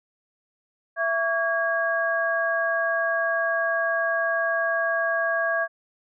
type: tone cluster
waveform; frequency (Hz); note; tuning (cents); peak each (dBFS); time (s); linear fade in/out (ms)
sine; 665 / 1135 / 1637; E5 / C#6 / G#6; +15 / +41 / -25; -25 / -30 / -24; 0.96-5.68; 50
effects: none